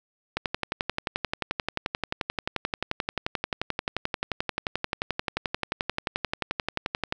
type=click train; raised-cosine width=0.3 ms; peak=-10 dBFS; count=78; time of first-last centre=0.37-7.124 s; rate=11.4 Hz; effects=none